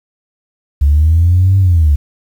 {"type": "linear two-way sweep", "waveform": "sine", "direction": "up then down", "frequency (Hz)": [69.3, 98, 69.3], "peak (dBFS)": -5, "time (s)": [0.81, 1.96], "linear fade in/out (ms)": 10, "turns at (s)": 1.58, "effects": ["tanh soft clip ceiling -2 dBFS", "7-bit"]}